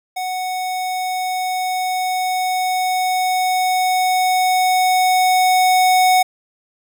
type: tone with level ramp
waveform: square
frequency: 740 Hz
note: F#5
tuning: in tune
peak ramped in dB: -22 to -11 dBFS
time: 0.16-6.23 s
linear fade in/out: 10 ms
effects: none